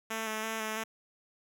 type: tone with vibrato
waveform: 5% pulse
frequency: 220 Hz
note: A3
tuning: in tune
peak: -22 dBFS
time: 0.1-0.84 s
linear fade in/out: 10 ms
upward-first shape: square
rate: 3 Hz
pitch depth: 19 cents each way
effects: none